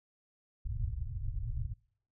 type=low-pass noise; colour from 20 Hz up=pink; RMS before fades=-36 dBFS; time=0.65-1.74 s; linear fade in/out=10 ms; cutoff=130 Hz; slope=96 dB/octave; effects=noise-tail reverb RT60 0.6 s tail -24 dB re dry

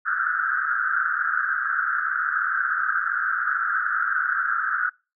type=band-pass noise; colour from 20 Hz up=white; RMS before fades=-24 dBFS; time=0.05-4.9 s; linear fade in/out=20 ms; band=1300 to 1600 Hz; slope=96 dB/octave; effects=noise-tail reverb RT60 0.3 s tail -26 dB re dry

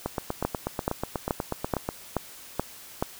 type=two click trains; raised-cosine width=1 ms; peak=-10 / -13 dBFS; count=7 / 16; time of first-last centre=0.45-3.025 / 0.06-1.889 s; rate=2.33 / 8.2 Hz; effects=white hiss -46 dBFS RMS until 3.19 s

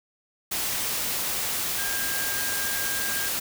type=tone in noise; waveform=sine; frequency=1610 Hz; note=G6; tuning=46 cents sharp; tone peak=-32 dBFS; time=1.78-3.29 s; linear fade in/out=10 ms; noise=white; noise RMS=-28 dBFS; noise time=0.51-3.4 s; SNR=-7 dB; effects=none

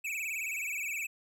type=tone with vibrato; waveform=square; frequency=2435 Hz; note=D#7; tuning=38 cents flat; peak=-34 dBFS; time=0.04-1.07 s; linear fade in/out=10 ms; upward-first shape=sine; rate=19 Hz; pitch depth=150 cents each way; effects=none

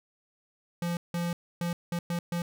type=tone bursts at uneven times; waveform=square; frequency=172.3 Hz; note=F3; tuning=23 cents flat; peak=-29 dBFS; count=6; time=0.82-0.97 / 1.14-1.33 / 1.61-1.73 / 1.92-1.99 / 2.1-2.19 / 2.32-2.42 s; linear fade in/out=2 ms; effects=none

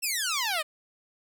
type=exponential sweep; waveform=10% pulse; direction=down; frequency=2740 to 587.3 Hz; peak=-18 dBFS; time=0.02-0.63 s; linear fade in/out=20 ms; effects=none

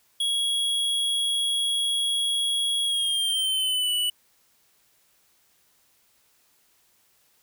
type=tone with pitch glide; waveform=square; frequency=3322 to 2960 Hz; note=G#7 to F#7; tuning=0 to 0 cents; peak=-23 dBFS; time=0.2-4.1 s; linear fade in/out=5 ms; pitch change=-200 cents; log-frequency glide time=2.84-3.92 s; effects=white hiss -64 dBFS RMS until 7.42 s

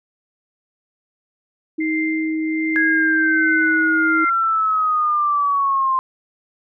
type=tone with pitch glide; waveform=sine; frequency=315.9 to 319.6 Hz; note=D#4 to D#4; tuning=+26 to +47 cents; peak=-19 dBFS; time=1.78-4.25 s; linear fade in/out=10 ms; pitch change=+21 cents; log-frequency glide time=2.39-3.7 s
type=tone with tremolo; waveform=sine; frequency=2093 Hz; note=C7; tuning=in tune; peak=-21 dBFS; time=1.8-4.3 s; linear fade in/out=10 ms; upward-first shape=triangle; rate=1.3 Hz; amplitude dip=80%
type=linear sweep; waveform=sine; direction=down; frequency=1657 to 1043 Hz; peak=-15 dBFS; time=2.76-5.99 s; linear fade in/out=0 ms
effects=none

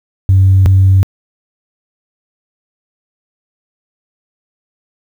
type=tone pair in turn; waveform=sine; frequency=95.4 / 95.4 Hz; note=G2 / G2; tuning=-47 / -47 cents; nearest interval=unison; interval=0 cents; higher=neither; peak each=-3 dBFS; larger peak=neither; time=0.29-0.66 / 0.66-1.03 s; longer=neither; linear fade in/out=0 ms; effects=tanh soft clip ceiling -1 dBFS + 7-bit

